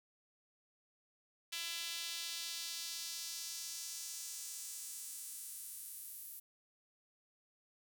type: tone with high-pass filter sweep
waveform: sawtooth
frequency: 335.6 Hz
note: E4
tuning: 31 cents sharp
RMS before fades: -45 dBFS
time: 1.52-6.4 s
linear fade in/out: 10 ms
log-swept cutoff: 3100 to 12000 Hz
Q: 1.5
effects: none